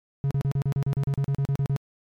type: tone bursts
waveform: triangle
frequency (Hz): 138.59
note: C#3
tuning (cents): 0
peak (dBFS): -19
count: 15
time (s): 0.24-1.763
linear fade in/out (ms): 0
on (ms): 67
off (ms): 37
effects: MP3 96 kbps